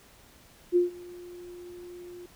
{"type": "tone with ADSR envelope", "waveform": "sine", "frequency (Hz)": 353.4, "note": "F4", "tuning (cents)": 21, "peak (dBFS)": -17, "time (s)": [0.72, 2.26], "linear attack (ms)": 41, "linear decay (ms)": 140, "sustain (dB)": -24, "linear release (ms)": 3, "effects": ["pink hiss -56 dBFS RMS until 2.35 s"]}